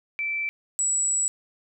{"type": "tone pair in turn", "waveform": "sine", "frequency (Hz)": [2329, 7834], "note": ["D7", "B8"], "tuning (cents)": [-15, -15], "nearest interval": "octave + major sixth", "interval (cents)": 2100, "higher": "second", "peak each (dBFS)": [-25, -21], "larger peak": "second", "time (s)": [[0.19, 0.49], [0.79, 1.28]], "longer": "second", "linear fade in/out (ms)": 0, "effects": []}